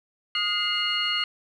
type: tone cluster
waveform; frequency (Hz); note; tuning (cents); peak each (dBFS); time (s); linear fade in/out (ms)
sine; 1245 / 1428 / 2084 / 2865 / 4309; D#6 / F6 / C7 / F7 / C#8; +1 / +38 / -7 / +44 / -50; -33 / -34 / -30 / -25 / -30; 0.35-1.24; 2
effects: tanh soft clip ceiling -13 dBFS